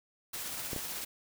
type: noise with tremolo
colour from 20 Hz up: white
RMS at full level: -38 dBFS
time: 0.33-1.05 s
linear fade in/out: 10 ms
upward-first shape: sine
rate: 16 Hz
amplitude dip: 25%
type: clicks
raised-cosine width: 2 ms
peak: -24 dBFS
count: 2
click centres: 0.732 / 0.763 s
effects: none